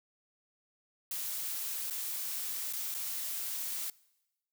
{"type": "noise with dropouts", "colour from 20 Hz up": "blue", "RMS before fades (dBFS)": -37, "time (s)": [1.11, 3.9], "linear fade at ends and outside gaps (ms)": 2, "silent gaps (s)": [[1.9, 1.907], [2.728, 2.733], [2.943, 2.947]], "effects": ["noise-tail reverb RT60 1.0 s tail -23 dB re dry"]}